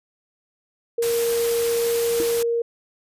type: tone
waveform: sine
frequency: 467.3 Hz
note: A#4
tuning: 4 cents sharp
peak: -19 dBFS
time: 0.98-2.62 s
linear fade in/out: 5 ms
type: noise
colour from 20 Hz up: white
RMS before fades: -29 dBFS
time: 1.02-2.43 s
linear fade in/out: 5 ms
type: tone with exponential decay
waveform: sine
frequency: 329.6 Hz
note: E4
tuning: in tune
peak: -19 dBFS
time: 2.2-2.28 s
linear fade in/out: 0 ms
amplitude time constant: 16 ms
effects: resampled to 32000 Hz